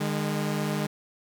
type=tone pair together; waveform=sawtooth; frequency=151.48 / 205 Hz; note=D#3 / G#3; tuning=-46 / -22 cents; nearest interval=perfect fourth; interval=524 cents; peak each=-25 dBFS; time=0-0.87 s; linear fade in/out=10 ms; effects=none